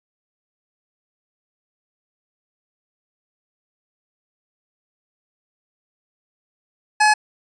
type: tone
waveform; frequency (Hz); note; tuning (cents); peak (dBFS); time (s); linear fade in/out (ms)
25% pulse; 850; G#5; +40; -8; 7-7.14; 10
effects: resampled to 22050 Hz